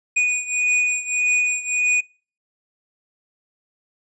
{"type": "beating tone pair", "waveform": "square", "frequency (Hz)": [2470, 2471.7], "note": ["D#7", "D#7"], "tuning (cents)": [-13, -12], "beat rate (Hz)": 1.7, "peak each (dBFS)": [-20, -23], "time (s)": [0.16, 2.01], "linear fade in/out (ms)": 10, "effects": ["noise-tail reverb RT60 0.4 s tail -26 dB re dry", "resampled to 22050 Hz"]}